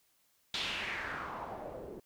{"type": "noise with low-pass filter sweep", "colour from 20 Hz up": "white", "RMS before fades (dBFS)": -40, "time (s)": [0.54, 2], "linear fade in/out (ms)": 2, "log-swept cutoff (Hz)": [3900, 370], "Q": 3, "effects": ["white hiss -72 dBFS RMS until 2.05 s"]}